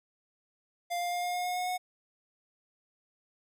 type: tone with pitch steps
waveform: square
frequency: 698.5 / 703 / 707.4 / 711.9 / 716.5 / 721 / 725.6 / 730.3 Hz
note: F5 / F5 / F5 / F5 / F5 / F#5 / F#5 / F#5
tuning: 0 / +11 / +22 / +33 / +44 / -45 / -34 / -23 cents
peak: -31 dBFS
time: 0.9-1.78 s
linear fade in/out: 20 ms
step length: 110 ms
effects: none